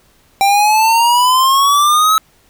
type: exponential sweep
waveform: square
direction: up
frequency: 784 to 1299 Hz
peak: -9 dBFS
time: 0.41-2.18 s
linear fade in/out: 0 ms
effects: pink hiss -52 dBFS RMS until 2.49 s